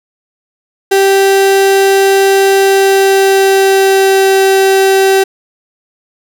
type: tone with pitch glide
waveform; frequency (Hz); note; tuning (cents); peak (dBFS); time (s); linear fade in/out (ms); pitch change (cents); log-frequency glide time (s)
35% pulse; 390.1 to 386.1; G4 to G4; -8 to -26; -4; 0.91-5.24; 10; -18; 2.55-4.39
effects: none